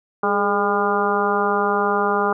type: harmonic tone with a mistuned harmonic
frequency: 201.9 Hz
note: G#3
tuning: 49 cents flat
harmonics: 1 / 2 / 3 / 4 / 5 / 6 / 7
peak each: -27 / -22 / -28 / -23 / -26 / -23 / -26 dBFS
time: 0.23-2.33 s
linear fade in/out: 5 ms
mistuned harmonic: 2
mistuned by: +46 cents
effects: none